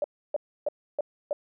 sine tone bursts, 587.3 Hz, D5, in tune, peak -23 dBFS, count 5, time 0.02-1.33 s, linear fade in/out 2 ms, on 22 ms, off 300 ms, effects none

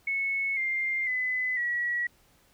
sine tone with pitch steps, 2200 / 2104 / 2013 / 1925.2 Hz, C#7 / C7 / B6 / B6, -14 / +9 / +33 / -45 cents, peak -26 dBFS, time 0.07-2.07 s, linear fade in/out 5 ms, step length 500 ms, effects pink hiss -63 dBFS RMS until 2.53 s

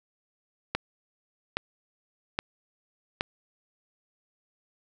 click train, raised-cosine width 0.3 ms, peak -10 dBFS, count 4, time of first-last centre 0.75-3.209 s, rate 1.22 Hz, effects none

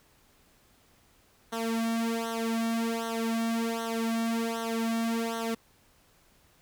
sawtooth tone with flanger, 228.2 Hz, A#3, 37 cents flat, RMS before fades -30 dBFS, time 1.52-5.55 s, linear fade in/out 10 ms, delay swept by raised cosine 0.41 to 2.41 ms, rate 1.3 Hz, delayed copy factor -0.9, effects pink hiss -63 dBFS RMS until 6.61 s

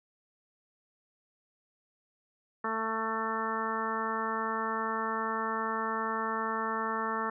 harmonic tone with a mistuned harmonic, 222.5 Hz, A3, 20 cents sharp, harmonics 1 / 2 / 3 / 4 / 5 / 6 / 7 / 8, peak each -39 / -38 / -43 / -37 / -35 / -36 / -46 / -39 dBFS, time 2.64-7.3 s, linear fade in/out 5 ms, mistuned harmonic 7, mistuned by -24 cents, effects none

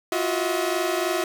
sawtooth tone cluster, 345.5 / 368.7 / 639 Hz, F4 / F#4 / D#5, -19 / -6 / +46 cents, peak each -23 dBFS, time 0.12-1.24 s, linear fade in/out 2 ms, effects none

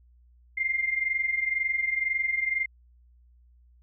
sine tone pair together, 2087 / 2109 Hz, C7 / C7, -5 / +13 cents, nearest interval unison, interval 18 cents, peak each -30 / -26 dBFS, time 0.57-2.66 s, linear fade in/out 10 ms, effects added 60 Hz sine -55 dBFS peak until 3.82 s

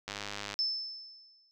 click train, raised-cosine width 0.2 ms, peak -20 dBFS, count 48, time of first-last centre 0.08-0.541 s, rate 102 Hz
sine tone with exponential decay, 5270 Hz, E8, 1 cent flat, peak -26 dBFS, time 0.59-1.51 s, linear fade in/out 0 ms, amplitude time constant 200 ms
effects none

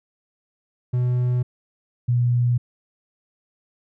triangle / sine tone pair in turn, 124 / 121.59 Hz, B2 / B2, +7 / -27 cents, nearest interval unison, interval 34 cents, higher first, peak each -16 dBFS, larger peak neither, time 0.93-1.43 / 2.08-2.58 s, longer neither, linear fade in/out 10 ms, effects none

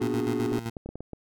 triangle chord, G# half-diminished seventh, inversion first, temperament equal with one note detuned, 246.9 / 293.7 / 365.3 / 415.3 Hz, B3 / D4 / F#4 / G#4, 0 / 0 / -22 / 0 cents, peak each -29 / -29 / -30 / -30 dBFS, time 0-0.59 s, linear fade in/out 10 ms
20% pulse tone with tremolo, 115.5 Hz, A#2, 16 cents flat, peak -24 dBFS, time 0.01-0.7 s, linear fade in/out 10 ms, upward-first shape square, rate 7.7 Hz, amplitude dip 60%
clicks, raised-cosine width 2 ms, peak -24 dBFS, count 8, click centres 0.521 / 0.586 / 0.768 / 0.86 / 0.89 / 0.956 / 1.006 / 1.133 s
effects none

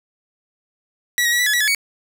sawtooth tone with pitch steps, 1939 / 1889 / 1929 / 1966 / 1704 / 1937 / 1714 / 2240 Hz, B6 / A#6 / B6 / B6 / G#6 / B6 / A6 / C#7, -32 / +22 / -41 / -8 / +44 / -34 / -46 / +18 cents, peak -12 dBFS, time 1.18-1.748 s, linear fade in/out 0 ms, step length 71 ms, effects none

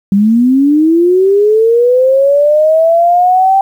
sine linear sweep, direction up, 192.6 to 784 Hz, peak -5 dBFS, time 0.12-3.61 s, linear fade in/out 2 ms, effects 7-bit

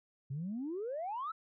sine exponential sweep, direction up, 128.3 to 1351 Hz, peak -35 dBFS, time 0.3-1.32 s, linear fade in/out 10 ms, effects tanh soft clip ceiling -32 dBFS

